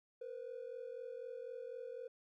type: ring-modulated tone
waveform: triangle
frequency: 490 Hz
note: B4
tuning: 14 cents flat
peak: -38 dBFS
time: 0.21-2.08 s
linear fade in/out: 5 ms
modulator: 22 Hz
effects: tanh soft clip ceiling -39 dBFS